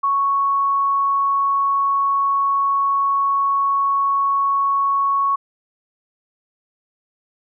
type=tone; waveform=sine; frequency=1108.7 Hz; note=C#6; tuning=in tune; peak=-15 dBFS; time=0.03-5.36 s; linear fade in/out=10 ms; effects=none